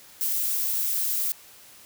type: noise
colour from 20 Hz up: violet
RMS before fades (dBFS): -26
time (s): 0.21-1.32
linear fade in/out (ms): 0
effects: white hiss -50 dBFS RMS until 1.85 s